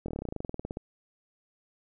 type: slowing click train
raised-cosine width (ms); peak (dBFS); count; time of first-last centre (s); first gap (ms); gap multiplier
2; -21; 19; 0.06-0.771; 23; 1.06
effects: none